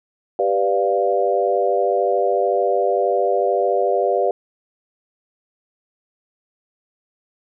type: chord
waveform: sine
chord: G dominant seventh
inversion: none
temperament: equal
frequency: 392 / 493.9 / 587.3 / 698.5 Hz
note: G4 / B4 / D5 / F5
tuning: 0 / 0 / 0 / 0 cents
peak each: -21 dBFS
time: 0.39-4.31 s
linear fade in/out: 2 ms
effects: none